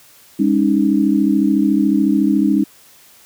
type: chord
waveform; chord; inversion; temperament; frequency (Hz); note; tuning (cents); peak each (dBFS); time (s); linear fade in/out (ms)
sine; Ab suspended fourth; none; equal with one note detuned; 203.3 / 277.2 / 311.1; Ab3 / Db4 / Eb4; -37 / 0 / 0; -16; 0.39-2.64; 10
effects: white hiss -47 dBFS RMS until 3.25 s + high-pass 60 Hz 12 dB/octave